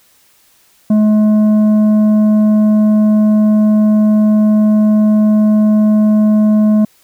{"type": "tone with tanh clipping", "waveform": "sine", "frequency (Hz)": 213.1, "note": "G#3", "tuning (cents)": 45, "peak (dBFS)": -8, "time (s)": [0.9, 6.85], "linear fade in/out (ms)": 5, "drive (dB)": 7, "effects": ["white hiss -51 dBFS RMS until 7.03 s"]}